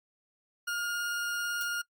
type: tone with vibrato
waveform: 40% pulse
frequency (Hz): 1420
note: F6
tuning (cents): +28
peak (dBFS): -30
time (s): 0.67-1.82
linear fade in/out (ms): 10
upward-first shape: sine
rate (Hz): 18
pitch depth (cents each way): 10
type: noise with exponential decay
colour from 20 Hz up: violet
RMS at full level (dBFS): -35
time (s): 1.61-1.72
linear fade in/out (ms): 0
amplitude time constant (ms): 23
effects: noise-tail reverb RT60 0.1 s tail -23 dB re dry + Opus 48 kbps